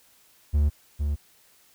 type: tone pair in turn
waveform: triangle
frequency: 73.5 / 72.99 Hz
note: D2 / D2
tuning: +2 / -10 cents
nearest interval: unison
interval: 12 cents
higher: first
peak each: -16 / -21 dBFS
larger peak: first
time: 0.53-0.7 / 0.99-1.16 s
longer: neither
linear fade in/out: 20 ms
effects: white hiss -59 dBFS RMS until 1.74 s